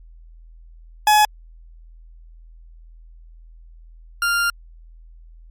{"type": "tone pair in turn", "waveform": "40% pulse", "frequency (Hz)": [846, 1396.3], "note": ["G#5", "F6"], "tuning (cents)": [32, -1], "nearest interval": "major sixth", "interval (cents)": 867, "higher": "second", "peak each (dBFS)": [-10, -16], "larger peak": "first", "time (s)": [[1.07, 1.25], [4.22, 4.5]], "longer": "second", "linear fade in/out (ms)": 2, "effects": ["added 41 Hz sine -41 dBFS peak until 5.5 s", "MP3 64 kbps"]}